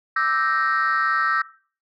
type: chord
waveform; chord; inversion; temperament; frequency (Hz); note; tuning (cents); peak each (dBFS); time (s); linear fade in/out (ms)
sine; E half-diminished seventh; third; equal with one note detuned; 1174.7 / 1318.5 / 1561.7 / 1864.7; D6 / E6 / G6 / Bb6; 0 / 0 / -7 / 0; -26 / -20 / -23 / -24; 0.16-1.42; 5
effects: noise-tail reverb RT60 0.4 s tail -18 dB re dry + tanh soft clip ceiling -13 dBFS